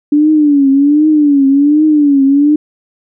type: tone with vibrato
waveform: sine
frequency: 290 Hz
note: D4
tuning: 22 cents flat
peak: -5 dBFS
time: 0.12-2.56 s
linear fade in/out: 5 ms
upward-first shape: triangle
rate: 1.3 Hz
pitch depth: 130 cents each way
effects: none